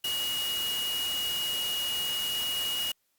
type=tone in noise; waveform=sine; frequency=2887 Hz; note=F#7; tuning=43 cents flat; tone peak=-29 dBFS; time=0.04-2.92 s; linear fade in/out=5 ms; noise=white; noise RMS=-36 dBFS; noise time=0.04-2.92 s; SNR=+4 dB; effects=white hiss -74 dBFS RMS until 3.18 s + Opus 48 kbps